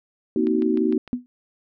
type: chord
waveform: sine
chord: C half-diminished seventh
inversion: third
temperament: just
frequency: 235.5 / 261.6 / 314 / 376.7 Hz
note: Bb3 / C4 / Eb4 / Gb4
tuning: +18 / 0 / +16 / +31 cents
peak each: -23 / -27 / -22 / -23 dBFS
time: 0.36-0.98 s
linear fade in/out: 2 ms
type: click train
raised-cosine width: 0.3 ms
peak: -24 dBFS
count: 5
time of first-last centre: 0.47-1.077 s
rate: 6.59 Hz
type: tone with exponential decay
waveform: sine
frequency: 246.9 Hz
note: B3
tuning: in tune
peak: -17 dBFS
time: 1.13-1.26 s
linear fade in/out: 0 ms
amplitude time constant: 28 ms
effects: none